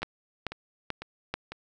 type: two click trains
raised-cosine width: 0.3 ms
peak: -22 / -14 dBFS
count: 4 / 4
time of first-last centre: 0.02-1.52 / 0.03-1.34 s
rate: 2 / 2.29 Hz
effects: none